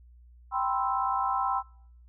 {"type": "chord", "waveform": "sine", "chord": "C major seventh", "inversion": "second", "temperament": "equal", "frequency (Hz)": [784, 987.8, 1046.5, 1318.5], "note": ["G5", "B5", "C6", "E6"], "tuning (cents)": [0, 0, 0, 0], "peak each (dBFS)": [-30, -32, -30, -32], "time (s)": [0.51, 1.63], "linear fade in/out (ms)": 50, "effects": ["noise-tail reverb RT60 0.7 s tail -26 dB re dry", "added 60 Hz sine -51 dBFS peak until 2.08 s"]}